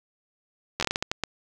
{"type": "slowing click train", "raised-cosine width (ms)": 0.2, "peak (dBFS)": -8, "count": 10, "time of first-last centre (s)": [0.8, 1.237], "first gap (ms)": 11, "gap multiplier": 1.35, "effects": []}